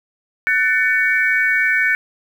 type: tone cluster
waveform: sine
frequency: 1501 / 1777 / 2249 Hz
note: F#6 / A6 / C#7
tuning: +24 / +17 / +24 cents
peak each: -18 dBFS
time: 0.47-1.95 s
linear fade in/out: 0 ms
effects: 7-bit